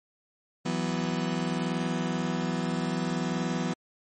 35% pulse chord, E suspended second, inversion none, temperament just, 164.81 / 185.42 / 247.2 Hz, E3 / F#3 / B3, 0 / +4 / +2 cents, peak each -30 dBFS, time 0.65-3.74 s, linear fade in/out 10 ms, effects MP3 32 kbps

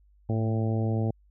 harmonic tone with a mistuned harmonic, 111.8 Hz, A2, 28 cents sharp, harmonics 1 / 2 / 3 / 4 / 5 / 6 / 7, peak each -25 / -31 / -35 / -37 / -39 / -41 / -42 dBFS, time 0.29-1.11 s, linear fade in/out 5 ms, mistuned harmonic 1, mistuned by -40 cents, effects added 50 Hz sine -57 dBFS peak until 1.3 s

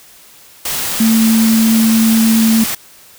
sine tone in noise, 223.8 Hz, A3, 30 cents sharp, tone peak -8 dBFS, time 1-2.64 s, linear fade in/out 5 ms, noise white, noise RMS -19 dBFS, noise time 0.65-2.75 s, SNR +8 dB, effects white hiss -42 dBFS RMS until 3.18 s

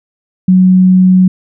sine tone, 185 Hz, F#3, in tune, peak -3 dBFS, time 0.48-1.28 s, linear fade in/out 5 ms, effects none

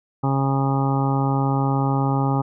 harmonic tone, 136.4 Hz, C#3, 28 cents flat, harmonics 1 / 2 / 3 / 4 / 5 / 6 / 7 / 8 / 9, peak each -20 / -24 / -31 / -33 / -37 / -26 / -32 / -36 / -31 dBFS, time 0.23-2.42 s, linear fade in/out 10 ms, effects none

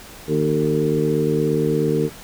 harmonic tone with a mistuned harmonic, 76.9 Hz, D#2, 20 cents flat, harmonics 2 / 3 / 4 / 5 / 6, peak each -22 / -25 / -24 / -24 / -21 dBFS, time 0.27-2.1 s, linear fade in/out 50 ms, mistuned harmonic 6, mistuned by -30 cents, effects pink hiss -40 dBFS RMS until 2.23 s

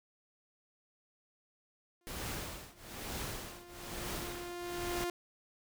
sawtooth tone with exponential growth, 350.6 Hz, F4, 7 cents sharp, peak -30 dBFS, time 2.01-5.1 s, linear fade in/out 2 ms, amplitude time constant 670 ms
pink noise with tremolo, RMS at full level -39 dBFS, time 2.07-5.04 s, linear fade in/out 0 ms, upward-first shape triangle, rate 1.1 Hz, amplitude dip 95%
effects none

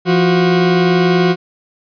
40% pulse tone pair together, 172.5 / 365.5 Hz, F3 / F#4, -21 / -21 cents, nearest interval octave + minor second, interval 1300 cents, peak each -12 dBFS, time 0.05-1.36 s, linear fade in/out 50 ms, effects resampled to 11025 Hz

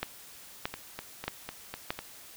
two click trains, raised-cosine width 0.3 ms, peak -14 / -20 dBFS, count 4 / 6, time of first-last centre 0.03-1.905 / 0.74-1.99 s, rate 1.6 / 4 Hz, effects white hiss -50 dBFS RMS until 2.36 s

